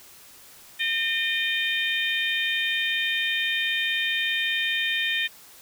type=harmonic tone with a mistuned harmonic; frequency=608 Hz; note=D#5; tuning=40 cents flat; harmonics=3 / 4 / 5 / 6; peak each=-27 / -28 / -29 / -30 dBFS; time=0.79-5.28 s; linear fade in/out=20 ms; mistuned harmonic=5; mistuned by=+38 cents; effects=white hiss -49 dBFS RMS until 5.61 s